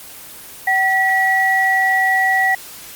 sine tone pair together, 762.7 / 1938 Hz, G5 / B6, -48 / -33 cents, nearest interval octave + major third, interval 1615 cents, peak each -17 / -14 dBFS, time 0.67-2.55 s, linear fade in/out 5 ms, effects white hiss -36 dBFS RMS until 2.95 s + Opus 24 kbps

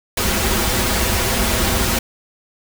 pink noise with comb filter, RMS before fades -18 dBFS, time 0.17-1.99 s, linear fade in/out 5 ms, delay 6.8 ms, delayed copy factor -0.85, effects none

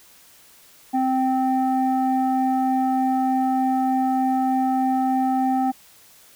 sine tone pair together, 261.1 / 780 Hz, C4 / G5, -3 / -9 cents, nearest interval octave + perfect fifth, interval 1894 cents, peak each -19 dBFS, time 0.93-5.72 s, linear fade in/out 20 ms, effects tanh soft clip ceiling -14 dBFS + white hiss -51 dBFS RMS until 6.35 s

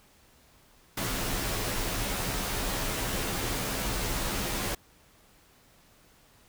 pink noise with comb filter, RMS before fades -31 dBFS, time 0.97-4.75 s, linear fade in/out 5 ms, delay 13 ms, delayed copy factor -0.7, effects pink hiss -60 dBFS RMS until 6.48 s

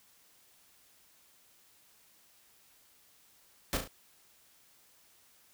pink noise with echo, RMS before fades -31 dBFS, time 3.73-3.77 s, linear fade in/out 0 ms, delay 35 ms, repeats 3, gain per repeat -6 dB, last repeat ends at 3.875 s, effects white hiss -64 dBFS RMS until 5.53 s

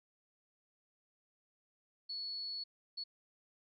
sine tone bursts at uneven times, 4400 Hz, C#8, 14 cents flat, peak -39 dBFS, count 2, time 2.09-2.64 / 2.97-3.04 s, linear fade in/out 10 ms, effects none

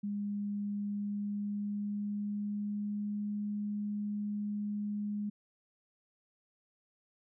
sine tone with pitch glide, 204.2 to 207.1 Hz, G#3 to G#3, -29 to -5 cents, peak -33 dBFS, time 0.03-5.3 s, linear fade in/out 10 ms, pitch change +24 cents, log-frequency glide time 0.84-3.3 s, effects none

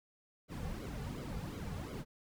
brown noise with flanger, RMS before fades -42 dBFS, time 0.48-2.05 s, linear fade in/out 50 ms, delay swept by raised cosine 1.1 to 3.2 ms, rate 2.8 Hz, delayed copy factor -1, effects none

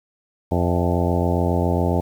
harmonic tone with a mistuned harmonic, 87.31 Hz, F2, in tune, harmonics 1 / 2 / 3 / 4 / 5 / 6 / 7 / 8 / 9 / 10, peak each -21 / -24 / -26 / -27 / -28 / -29 / -29 / -30 / -31 / -31 dBFS, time 0.51-2.01 s, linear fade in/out 10 ms, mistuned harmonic 8, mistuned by -62 cents, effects 8-bit

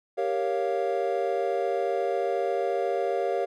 triangle chord, G half-diminished seventh, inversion none, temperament equal, 392 / 466.2 / 554.4 / 698.5 Hz, G4 / Bb4 / Db5 / F5, 0 / 0 / 0 / 0 cents, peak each -28 dBFS, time 0.17-3.46 s, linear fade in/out 20 ms, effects none

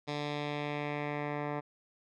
10% pulse tone with low-pass filter sweep, 147 Hz, D3, 2 cents sharp, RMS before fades -36 dBFS, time 0.07-1.61 s, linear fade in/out 20 ms, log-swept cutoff 4400 to 1500 Hz, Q 1.8, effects none

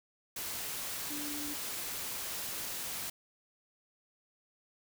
sine tone in noise, 293.7 Hz, D4, in tune, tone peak -41 dBFS, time 1.1-1.54 s, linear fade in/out 5 ms, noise white, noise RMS -39 dBFS, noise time 0.36-3.1 s, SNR -5 dB, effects none

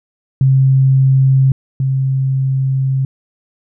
sine tone pair in turn, 133.5 / 133.5 Hz, C3 / C3, +35 / +35 cents, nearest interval unison, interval 0 cents, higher neither, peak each -7 / -12 dBFS, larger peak first, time 0.41-1.52 / 1.8-3.05 s, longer second, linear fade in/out 2 ms, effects none

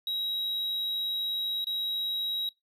triangle tone with dropouts, 3839 Hz, B7, 50 cents flat, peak -27 dBFS, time 0.07-2.49 s, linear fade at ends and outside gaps 2 ms, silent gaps 1.644-1.669 s, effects noise-tail reverb RT60 0.2 s tail -23 dB re dry

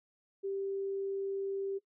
sine tone, 392 Hz, G4, in tune, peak -33 dBFS, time 0.43-1.79 s, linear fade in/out 20 ms, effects noise-tail reverb RT60 0.1 s tail -19 dB re dry

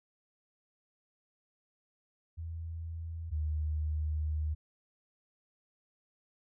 sine tone pair in turn, 82.41 / 76.8 Hz, E2 / D#2, 0 / -22 cents, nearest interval minor second, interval 122 cents, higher first, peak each -37 / -30 dBFS, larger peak second, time 2.37-3.31 / 3.31-4.55 s, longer second, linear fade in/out 20 ms, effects none

